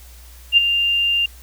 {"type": "tone with ADSR envelope", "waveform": "sine", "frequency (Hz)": 2794, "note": "F7", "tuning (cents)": 0, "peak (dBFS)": -6, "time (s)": [0.52, 1.26], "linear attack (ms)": 52, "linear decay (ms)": 17, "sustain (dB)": -9, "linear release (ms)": 5, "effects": ["added 60 Hz sine -40 dBFS peak until 1.42 s", "white hiss -47 dBFS RMS until 1.42 s"]}